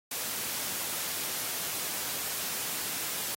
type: noise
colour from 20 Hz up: white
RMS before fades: -34 dBFS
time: 0.11-3.35 s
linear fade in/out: 5 ms
effects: high-pass 100 Hz 12 dB/octave + AAC 48 kbps